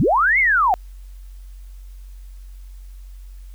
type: linear two-way sweep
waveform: sine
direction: up then down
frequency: 98 to 2217 to 697 Hz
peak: -13 dBFS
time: 0-0.74 s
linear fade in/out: 0 ms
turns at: 0.39 s
effects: added 46 Hz sine -35 dBFS peak until 3.54 s + white hiss -58 dBFS RMS until 3.54 s

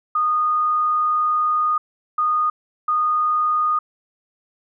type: tone bursts at uneven times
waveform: sine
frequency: 1231 Hz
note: D#6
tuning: 19 cents flat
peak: -16 dBFS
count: 3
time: 0.15-1.78 / 2.18-2.5 / 2.88-3.79 s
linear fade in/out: 5 ms
effects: none

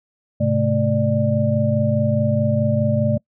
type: tone cluster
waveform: sine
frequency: 107.9 / 132.7 / 218.3 / 592 Hz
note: A2 / C3 / A3 / D5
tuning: -33 / +25 / -13 / +14 cents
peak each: -21 dBFS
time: 0.4-3.18 s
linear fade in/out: 10 ms
effects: noise-tail reverb RT60 0.1 s tail -25 dB re dry

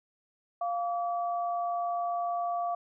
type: tone pair together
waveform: sine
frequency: 698.5 / 1148.9 Hz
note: F5 / D6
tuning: 0 / -38 cents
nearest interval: major sixth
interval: 862 cents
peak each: -29 / -36 dBFS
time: 0.61-2.75 s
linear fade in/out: 5 ms
effects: none

